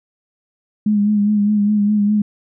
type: tone with vibrato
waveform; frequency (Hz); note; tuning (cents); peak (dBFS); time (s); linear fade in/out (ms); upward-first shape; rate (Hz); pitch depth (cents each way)
sine; 207.7; G#3; 0; -12; 0.86-2.22; 5; sine; 4.9; 38
effects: none